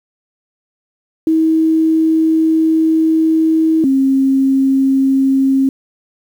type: tone pair in turn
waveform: sine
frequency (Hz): 320.1 / 268.7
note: D#4 / C4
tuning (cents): +49 / +46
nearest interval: minor third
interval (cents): 303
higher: first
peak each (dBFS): -9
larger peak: neither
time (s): 1.27-3.84 / 3.84-5.69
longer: first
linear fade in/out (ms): 2
effects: 7-bit